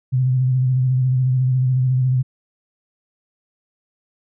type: tone with vibrato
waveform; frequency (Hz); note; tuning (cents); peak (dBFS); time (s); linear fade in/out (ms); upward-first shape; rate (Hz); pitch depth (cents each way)
sine; 128.5; C3; -31; -14; 0.12-2.23; 20; square; 14; 30
effects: none